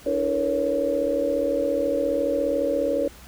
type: tone cluster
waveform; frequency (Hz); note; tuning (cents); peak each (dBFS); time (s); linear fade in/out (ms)
sine; 287.4 / 326.9 / 446.3 / 480.7 / 558; D4 / E4 / A4 / B4 / C#5; -37 / -14 / +25 / -47 / +11; -29 / -31 / -32 / -27 / -23; 0.06-3.08; 5
effects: added 60 Hz sine -47 dBFS peak until 3.27 s + pink hiss -47 dBFS RMS until 3.27 s